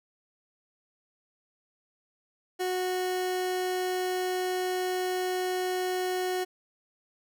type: tone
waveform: 30% pulse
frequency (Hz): 367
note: F#4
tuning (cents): -14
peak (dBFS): -25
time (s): 2.59-6.45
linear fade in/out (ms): 20
effects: none